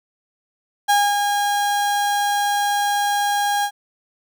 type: tone with ADSR envelope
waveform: 35% pulse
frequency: 816 Hz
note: G#5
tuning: 31 cents flat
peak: -11 dBFS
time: 0.88-3.71 s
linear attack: 19 ms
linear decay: 240 ms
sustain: -5 dB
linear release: 70 ms
effects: none